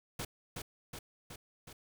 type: noise with echo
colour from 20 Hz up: pink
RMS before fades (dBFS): -39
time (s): 0.19-0.25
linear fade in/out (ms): 5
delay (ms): 370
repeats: 4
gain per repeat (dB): -3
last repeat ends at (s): 1.73
effects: none